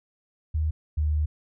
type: tone pair in turn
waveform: sine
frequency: 77.78 / 75.87 Hz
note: D#2 / D#2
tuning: 0 / -43 cents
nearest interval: unison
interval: 43 cents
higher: first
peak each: -22 / -21 dBFS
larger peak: second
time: 0.54-0.71 / 0.97-1.26 s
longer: second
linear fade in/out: 10 ms
effects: none